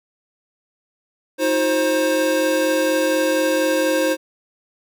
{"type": "tone cluster", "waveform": "square", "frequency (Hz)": [315.6, 359.8, 530], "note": ["D#4", "F#4", "C5"], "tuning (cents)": [25, -48, 22], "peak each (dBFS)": [-22, -27, -19], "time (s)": [1.38, 4.17], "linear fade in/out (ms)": 50, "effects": []}